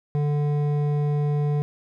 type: tone with hard clipping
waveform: sine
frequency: 146.83 Hz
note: D3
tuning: in tune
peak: -22 dBFS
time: 0.15-1.62 s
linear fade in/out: 0 ms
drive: 10 dB
effects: none